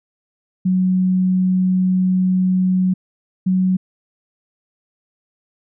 sine tone pair in turn, 185 / 185.77 Hz, F#3 / F#3, 0 / +7 cents, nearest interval unison, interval 7 cents, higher second, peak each -13 dBFS, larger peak neither, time 0.65-2.94 / 3.46-3.77 s, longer first, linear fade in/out 10 ms, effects none

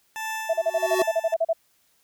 20% pulse tone with tremolo, 880 Hz, A5, in tune, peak -23 dBFS, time 0.16-1.34 s, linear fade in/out 0 ms, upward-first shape sine, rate 1.6 Hz, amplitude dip 70%
sine tone bursts, 659.3 Hz, E5, in tune, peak -18 dBFS, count 13, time 0.49-1.532 s, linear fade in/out 10 ms, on 46 ms, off 37 ms
square tone with exponential growth, 372.8 Hz, F#4, 13 cents sharp, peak -20 dBFS, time 0.51-1.02 s, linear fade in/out 2 ms, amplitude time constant 110 ms
effects white hiss -65 dBFS RMS until 2.03 s

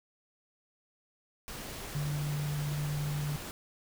sine tone in noise, 146.83 Hz, D3, in tune, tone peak -31 dBFS, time 1.95-3.36 s, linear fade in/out 0 ms, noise pink, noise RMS -42 dBFS, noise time 1.48-3.51 s, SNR +8 dB, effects none

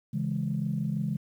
sine chord, C# minor, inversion none, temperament equal, 138.59 / 164.81 / 207.7 Hz, C#3 / E3 / G#3, 0 / 0 / 0 cents, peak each -31 dBFS, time 0.13-1.17 s, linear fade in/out 10 ms, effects tanh soft clip ceiling -18 dBFS + 10-bit

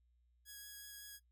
5% pulse tone with vibrato, 1661.2 Hz, G#6, in tune, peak -40 dBFS, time 0.45-1.2 s, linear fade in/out 50 ms, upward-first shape sine, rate 5.4 Hz, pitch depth 9 cents each way, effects noise-tail reverb RT60 0.1 s tail -18 dB re dry + added 60 Hz sine -70 dBFS peak until 1.31 s

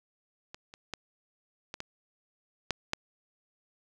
clicks, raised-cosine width 0.2 ms, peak -25 / -30 / -18 / -21 / -19 / -11 / -11 dBFS, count 7, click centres 0.545 / 0.739 / 0.937 / 1.741 / 1.804 / 2.707 / 2.934 s, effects none

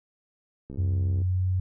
click train, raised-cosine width 3 ms, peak -27 dBFS, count 36, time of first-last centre 0.7-1.218 s, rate 67.6 Hz
sine tone with pitch glide, 91.2 to 92.58 Hz, F#2 to F#2, -24 to +2 cents, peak -22 dBFS, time 0.78-1.6 s, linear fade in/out 5 ms, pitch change +26 cents, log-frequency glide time 1.16-1.44 s
effects none

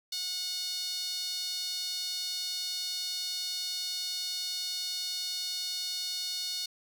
sawtooth tone with high-pass filter, 730 Hz, F#5, 24 cents flat, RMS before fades -35 dBFS, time 0.12-6.66 s, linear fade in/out 5 ms, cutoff 4200 Hz, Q 4.9, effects none

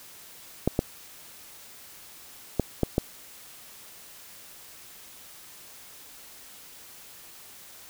clicks, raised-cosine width 2 ms, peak -8 dBFS, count 5, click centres 0.676 / 0.791 / 2.597 / 2.833 / 2.981 s, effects white hiss -48 dBFS RMS until 7.89 s

